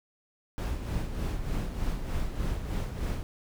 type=noise with tremolo; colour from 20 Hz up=brown; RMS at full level=-29 dBFS; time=0.58-3.23 s; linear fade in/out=0 ms; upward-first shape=sine; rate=3.3 Hz; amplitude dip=55%; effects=none